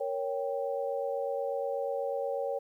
sine chord, G diminished, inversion first, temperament equal, 466.2 / 554.4 / 784 Hz, Bb4 / Db5 / G5, 0 / 0 / 0 cents, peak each -35 / -32 / -38 dBFS, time 0-2.59 s, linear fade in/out 10 ms, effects 11-bit

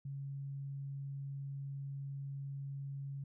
sine tone, 138.59 Hz, C#3, in tune, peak -40 dBFS, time 0.05-3.24 s, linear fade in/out 5 ms, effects none

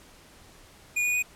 square tone with pitch steps, 2443 / 2459 / 2474 Hz, D#7 / D#7 / D#7, -32 / -21 / -10 cents, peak -24 dBFS, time 0.96-1.227 s, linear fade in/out 10 ms, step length 89 ms, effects pink hiss -53 dBFS RMS until 1.35 s + low-pass 12000 Hz 12 dB/octave

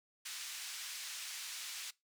white band-pass noise, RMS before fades -45 dBFS, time 0.25-1.91 s, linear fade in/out 10 ms, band 1800 to 7200 Hz, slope 12 dB/octave, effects noise-tail reverb RT60 0.2 s tail -21 dB re dry

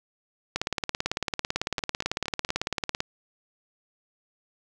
two click trains, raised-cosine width 0.2 ms, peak -9 / -18 dBFS, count 45 / 4, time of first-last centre 0.56-3.004 / 1.79-2.491 s, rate 18 / 4.28 Hz, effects none

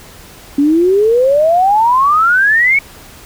sine exponential sweep, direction up, 277.2 to 2254 Hz, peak -7 dBFS, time 0.58-2.79 s, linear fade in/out 5 ms, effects pink hiss -37 dBFS RMS until 3.25 s

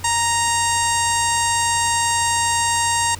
sawtooth tone with low-pass filter, 932.3 Hz, A#5, in tune, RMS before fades -19 dBFS, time 0.04-3.15 s, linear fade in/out 5 ms, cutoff 8100 Hz, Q 5.7, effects added 91 Hz sine -34 dBFS peak until 3.19 s + pink hiss -40 dBFS RMS until 3.19 s

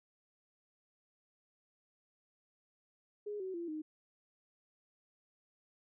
sine tone with pitch steps, 415.3 / 376.5 / 341.2 / 309.3 Hz, G#4 / F#4 / F4 / D#4, 0 / +30 / -40 / -10 cents, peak -38 dBFS, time 3.26-3.82 s, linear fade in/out 10 ms, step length 140 ms, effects none

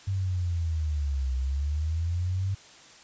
sine linear two-way sweep, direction down then up, 98.4 to 63.5 to 98.4 Hz, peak -25 dBFS, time 0.07-2.55 s, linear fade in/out 10 ms, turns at 1.35 s, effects white hiss -51 dBFS RMS until 3.03 s + resampled to 16000 Hz

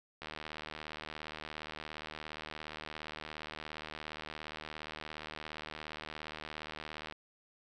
click train, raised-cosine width 0.3 ms, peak -26 dBFS, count 534, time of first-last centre 0.22-7.124 s, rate 77.2 Hz, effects none

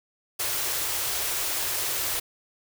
white band-stop noise, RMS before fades -28 dBFS, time 0.39-2.2 s, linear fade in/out 10 ms, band 140 to 300 Hz, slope 48 dB/octave, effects none

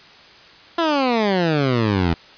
15% pulse exponential sweep, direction down, 344.9 to 80.5 Hz, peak -10 dBFS, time 0.78-2.14 s, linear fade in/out 5 ms, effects white hiss -45 dBFS RMS until 2.37 s + resampled to 11025 Hz

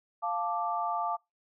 sine chord, D minor, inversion first, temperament equal, 698.5 / 880 / 1174.7 Hz, F5 / A5 / D6, 0 / 0 / 0 cents, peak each -33 dBFS, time 0.22-1.17 s, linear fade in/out 20 ms, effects noise-tail reverb RT60 0.2 s tail -25 dB re dry

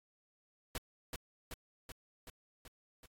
pink noise with echo, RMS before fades -39 dBFS, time 0.75-0.78 s, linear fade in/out 2 ms, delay 380 ms, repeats 6, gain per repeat -3 dB, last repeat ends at 3.06 s, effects AAC 48 kbps

